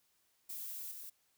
violet noise with level steps, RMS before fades -44 / -48 dBFS, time 0.49-1.1 s, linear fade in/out 10 ms, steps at 0.91 s, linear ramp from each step 5 ms, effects white hiss -75 dBFS RMS until 1.37 s

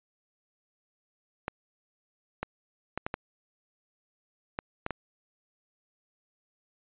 clicks, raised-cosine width 0.5 ms, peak -16 dBFS, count 8, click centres 1.481 / 2.43 / 2.976 / 3.065 / 3.141 / 4.589 / 4.864 / 4.907 s, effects resampled to 8000 Hz

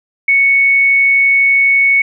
sine tone, 2217 Hz, C#7, in tune, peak -7 dBFS, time 0.28-2.02 s, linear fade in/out 5 ms, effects none

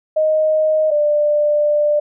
sine tone pair in turn, 622.3 / 593.6 Hz, D#5 / D5, 0 / +18 cents, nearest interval minor second, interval 82 cents, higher first, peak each -12 dBFS, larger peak neither, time 0.16-0.91 / 0.91-2 s, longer second, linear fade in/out 10 ms, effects none

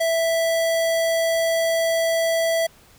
square tone, 659.3 Hz, E5, in tune, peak -19 dBFS, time 0-2.67 s, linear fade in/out 10 ms, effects pink hiss -52 dBFS RMS until 2.98 s

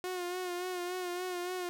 sawtooth tone with vibrato, 360 Hz, F#4, 47 cents flat, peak -31 dBFS, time 0.04-1.69 s, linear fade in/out 0 ms, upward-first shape sine, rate 3.5 Hz, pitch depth 41 cents each way, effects none

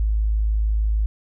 sine tone, 53.3 Hz, G#1, 46 cents sharp, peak -17 dBFS, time 0-1.06 s, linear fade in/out 0 ms, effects none

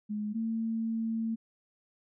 sine tone pair in turn, 210.3 / 225.3 Hz, G#3 / A3, +22 / +41 cents, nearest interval minor second, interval 119 cents, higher second, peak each -31 / -29 dBFS, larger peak second, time 0.09-0.34 / 0.34-1.36 s, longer second, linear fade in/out 20 ms, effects none

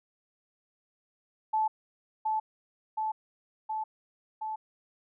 sine tone with echo, 870 Hz, A5, 20 cents flat, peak -24 dBFS, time 1.53-1.68 s, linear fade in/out 10 ms, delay 720 ms, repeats 4, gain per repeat -2 dB, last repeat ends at 4.56 s, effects none

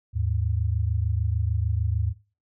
sine tone pair together, 78.82 / 105.5 Hz, D#2 / G#2, +23 / +28 cents, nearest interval perfect fourth, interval 505 cents, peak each -25 dBFS, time 0.13-2.14 s, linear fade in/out 50 ms, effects noise-tail reverb RT60 0.3 s tail -17 dB re dry

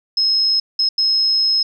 sine tone bursts at uneven times, 5160 Hz, E8, 38 cents flat, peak -13 dBFS, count 3, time 0.17-0.6 / 0.79-0.89 / 0.98-1.63 s, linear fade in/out 5 ms, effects none

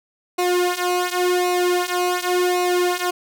sawtooth tone with flanger, 358.3 Hz, F4, 44 cents sharp, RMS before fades -20 dBFS, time 0.38-3.11 s, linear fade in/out 10 ms, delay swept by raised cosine 0.6 to 3.4 ms, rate 0.9 Hz, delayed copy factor -0.85, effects none

